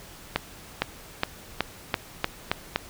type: accelerating click train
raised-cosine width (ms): 0.3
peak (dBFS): -6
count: 8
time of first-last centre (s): 0.36-2.76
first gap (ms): 460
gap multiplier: 0.9
effects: pink hiss -46 dBFS RMS until 2.89 s